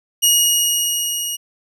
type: tone with level ramp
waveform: 15% pulse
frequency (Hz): 2883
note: F#7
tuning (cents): -46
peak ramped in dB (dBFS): -3 to -15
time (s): 0.22-1.37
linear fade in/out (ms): 20
effects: none